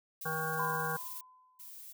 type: noise with tremolo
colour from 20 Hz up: violet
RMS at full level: -42 dBFS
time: 0.21-1.21 s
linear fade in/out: 5 ms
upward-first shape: sine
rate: 19 Hz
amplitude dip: 25%
type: harmonic tone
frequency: 159 Hz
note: D#3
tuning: 38 cents sharp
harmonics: 1 / 3 / 5 / 7 / 9 / 10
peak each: -40 / -40 / -40 / -40 / -40 / -40 dBFS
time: 0.25-0.97 s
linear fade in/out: 10 ms
type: tone with exponential decay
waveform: sine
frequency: 1016 Hz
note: B5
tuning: 49 cents sharp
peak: -31 dBFS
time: 0.59-1.7 s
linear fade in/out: 5 ms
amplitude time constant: 240 ms
type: noise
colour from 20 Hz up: violet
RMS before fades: -49 dBFS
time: 1.59-1.93 s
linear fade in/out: 10 ms
effects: none